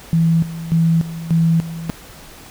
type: tone with tremolo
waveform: sine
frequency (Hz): 164.81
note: E3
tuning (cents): 0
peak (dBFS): -11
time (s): 0.13-1.9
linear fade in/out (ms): 0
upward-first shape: square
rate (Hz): 1.7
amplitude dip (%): 80
effects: pink hiss -40 dBFS RMS until 2.5 s